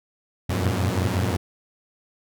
sawtooth tone cluster, 87.8 / 93.5 / 103.8 / 116.1 / 121.4 Hz, F2 / F#2 / G#2 / A#2 / B2, +10 / +19 / 0 / -7 / -29 cents, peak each -23 / -21 / -26 / -25 / -27 dBFS, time 0.49-1.37 s, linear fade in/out 10 ms, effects none

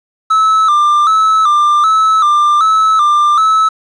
triangle tone with vibrato, 1244.5 Hz, D#6, in tune, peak -5 dBFS, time 0.3-3.69 s, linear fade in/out 10 ms, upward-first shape square, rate 1.3 Hz, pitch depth 76 cents each way, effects resampled to 22050 Hz + 7-bit

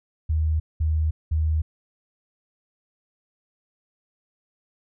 sine tone bursts, 78.3 Hz, D#2, 11 cents sharp, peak -19 dBFS, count 3, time 0.29-1.62 s, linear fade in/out 10 ms, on 310 ms, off 200 ms, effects none

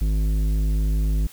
sine tone with tanh clipping, 52.1 Hz, G#1, 6 cents sharp, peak -20 dBFS, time 0.01-1.27 s, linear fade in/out 5 ms, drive 12 dB, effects white hiss -47 dBFS RMS until 1.32 s

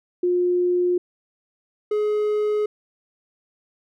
sine / triangle tone pair in turn, 356.5 / 421.5 Hz, F4 / G#4, +36 / +26 cents, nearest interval minor third, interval 290 cents, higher second, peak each -17 dBFS, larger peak neither, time 0.23-0.98 / 1.91-2.66 s, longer neither, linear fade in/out 5 ms, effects none

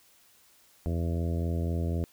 harmonic tone, 84 Hz, E2, 33 cents sharp, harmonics 1 / 2 / 3 / 4 / 5 / 6 / 7 / 8, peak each -28 / -34 / -38 / -40 / -42 / -44 / -45 / -46 dBFS, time 0.86-2.04 s, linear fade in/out 0 ms, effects white hiss -61 dBFS RMS until 2.12 s

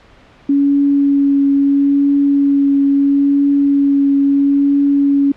sine tone with vibrato, 280.5 Hz, C#4, 21 cents sharp, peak -9 dBFS, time 0.49-5.32 s, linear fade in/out 5 ms, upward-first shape triangle, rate 0.75 Hz, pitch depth 13 cents each way, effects pink hiss -45 dBFS RMS until 5.36 s + low-pass 3000 Hz 12 dB/octave

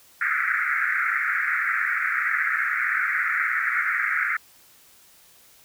pink band-pass noise, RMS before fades -24 dBFS, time 0.21-4.37 s, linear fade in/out 5 ms, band 1300 to 2200 Hz, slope 96 dB/octave, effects white hiss -54 dBFS RMS until 5.64 s

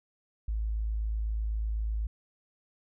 sine tone, 54 Hz, A1, 32 cents flat, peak -28 dBFS, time 0.48-2.07 s, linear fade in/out 5 ms, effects none

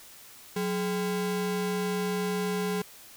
square ring-modulated tone, 302.2 Hz, D4, 50 cents sharp, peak -25 dBFS, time 0.56-2.82 s, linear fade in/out 5 ms, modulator 119 Hz, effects white hiss -50 dBFS RMS until 3.16 s

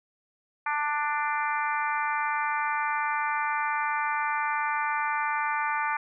harmonic tone, 295.7 Hz, D4, 12 cents sharp, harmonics 3 / 4 / 5 / 6 / 7 / 8, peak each -29 / -31 / -33 / -35 / -36 / -37 dBFS, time 0.66-5.97 s, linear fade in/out 5 ms, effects none

